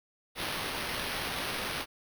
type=noise with sample-and-hold; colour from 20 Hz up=violet; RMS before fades=-35 dBFS; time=0.35-1.86 s; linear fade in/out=50 ms; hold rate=7350 Hz; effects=none